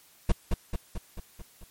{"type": "noise with echo", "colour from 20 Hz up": "brown", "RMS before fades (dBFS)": -19, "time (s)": [0.29, 0.32], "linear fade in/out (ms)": 5, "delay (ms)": 220, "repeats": 6, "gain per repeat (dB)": -4, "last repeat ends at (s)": 1.64, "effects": ["white hiss -58 dBFS RMS until 1.7 s", "MP3 64 kbps"]}